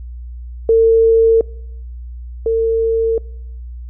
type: tone pair in turn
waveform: sine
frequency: 452.3 / 452.3 Hz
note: A4 / A4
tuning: +48 / +48 cents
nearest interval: unison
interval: 0 cents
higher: neither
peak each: -7 / -12 dBFS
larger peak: first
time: 0.69-1.41 / 2.46-3.18 s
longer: neither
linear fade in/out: 2 ms
effects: noise-tail reverb RT60 0.8 s tail -25 dB re dry + added 60 Hz sine -27 dBFS peak until 3.89 s